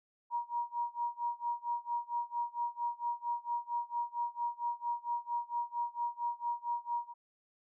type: tone with tremolo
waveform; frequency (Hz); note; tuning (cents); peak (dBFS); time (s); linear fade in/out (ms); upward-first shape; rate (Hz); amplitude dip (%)
sine; 951; A#5; +34; -30; 0.3-7.14; 50; sine; 4.4; 95
effects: none